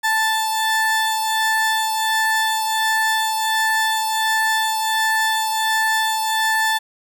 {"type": "tone pair together", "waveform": "30% pulse", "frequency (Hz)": [880.7, 1760], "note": ["A5", "A6"], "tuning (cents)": [1, 0], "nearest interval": "octave", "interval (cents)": 1199, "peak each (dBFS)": [-16, -20], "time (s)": [0.03, 6.79], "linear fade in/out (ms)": 20, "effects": []}